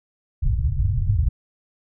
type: low-pass noise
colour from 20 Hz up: white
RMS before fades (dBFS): -20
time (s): 0.42-1.29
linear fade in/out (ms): 10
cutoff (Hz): 120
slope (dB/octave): 48
effects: none